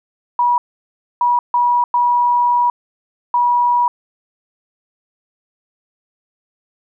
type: tone bursts at uneven times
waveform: sine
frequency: 968 Hz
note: B5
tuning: 35 cents flat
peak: -11 dBFS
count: 5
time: 0.39-0.58 / 1.21-1.39 / 1.54-1.84 / 1.94-2.7 / 3.34-3.88 s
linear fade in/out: 2 ms
effects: none